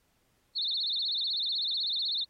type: tone with vibrato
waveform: sine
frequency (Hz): 3951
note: B7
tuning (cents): 0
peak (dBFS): -28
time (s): 0.55-2.25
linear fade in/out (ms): 20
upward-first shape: sine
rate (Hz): 16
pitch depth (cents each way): 190
effects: pink hiss -72 dBFS RMS until 2.29 s + AAC 48 kbps